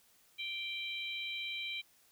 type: harmonic tone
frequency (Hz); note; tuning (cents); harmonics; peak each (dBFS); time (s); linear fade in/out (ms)
784; G5; 0; 3 / 4 / 5; -40 / -42 / -44; 0.38-1.82; 20
effects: white hiss -67 dBFS RMS until 2.11 s